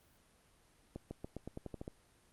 accelerating click train, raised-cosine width 2 ms, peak -29 dBFS, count 10, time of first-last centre 0.96-1.879 s, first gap 150 ms, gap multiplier 0.9, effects pink hiss -68 dBFS RMS until 2.32 s + Opus 32 kbps

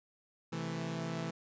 sawtooth chord, A minor, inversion first, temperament equal, 130.81 / 164.81 / 220 Hz, C3 / E3 / A3, 0 / 0 / 0 cents, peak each -39 / -34 / -39 dBFS, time 0.52-1.31 s, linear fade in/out 10 ms, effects resampled to 16000 Hz

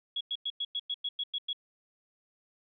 sine tone bursts, 3343 Hz, G#7, 11 cents sharp, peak -30 dBFS, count 10, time 0.16-1.531 s, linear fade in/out 5 ms, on 48 ms, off 99 ms, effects none

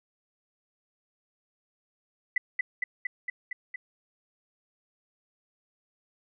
sine tone with echo, 1995 Hz, B6, 17 cents sharp, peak -21 dBFS, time 2.36-2.38 s, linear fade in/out 5 ms, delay 230 ms, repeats 6, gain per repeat -2 dB, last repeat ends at 3.76 s, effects none

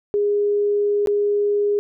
sine tone with dropouts, 410.8 Hz, G#4, 19 cents flat, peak -16 dBFS, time 0.14-1.79 s, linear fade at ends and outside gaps 0 ms, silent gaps 1.06-1.072 s, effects none

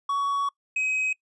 triangle tone pair in turn, 1123 / 2533 Hz, C#6 / D#7, +22 / +30 cents, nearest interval octave + major second, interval 1408 cents, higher second, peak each -21 dBFS, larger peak neither, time 0.09-0.49 / 0.76-1.13 s, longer first, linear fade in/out 5 ms, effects noise-tail reverb RT60 0.1 s tail -24 dB re dry + resampled to 24000 Hz

